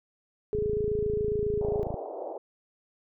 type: tone with pitch glide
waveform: sine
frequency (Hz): 420.8 to 417.7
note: G#4 to G#4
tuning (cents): +23 to +10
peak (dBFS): -26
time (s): 0.53-1.83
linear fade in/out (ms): 0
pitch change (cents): -13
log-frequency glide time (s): 1.29-1.42
type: click train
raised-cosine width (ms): 5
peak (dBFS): -22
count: 39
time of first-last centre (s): 0.55-1.942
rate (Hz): 27.3
type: band-pass noise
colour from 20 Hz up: white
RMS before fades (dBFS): -37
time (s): 1.61-2.38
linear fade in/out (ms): 5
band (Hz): 340 to 780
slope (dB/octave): 48
effects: none